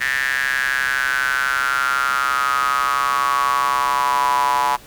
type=tone with high-pass filter sweep; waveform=square; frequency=66 Hz; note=C2; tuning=16 cents sharp; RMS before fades=-19 dBFS; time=0-4.77 s; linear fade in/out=20 ms; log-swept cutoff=1800 to 930 Hz; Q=8.8; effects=pink hiss -44 dBFS RMS until 4.86 s